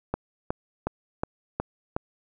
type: click train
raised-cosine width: 1 ms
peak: -12 dBFS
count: 6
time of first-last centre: 0.14-1.965 s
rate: 2.74 Hz
effects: none